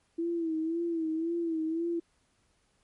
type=tone with vibrato; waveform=sine; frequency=328.8 Hz; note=E4; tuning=4 cents flat; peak=-28 dBFS; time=0.18-2 s; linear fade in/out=10 ms; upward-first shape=sine; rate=1.9 Hz; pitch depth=67 cents each way; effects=pink hiss -71 dBFS RMS until 2.83 s + MP3 48 kbps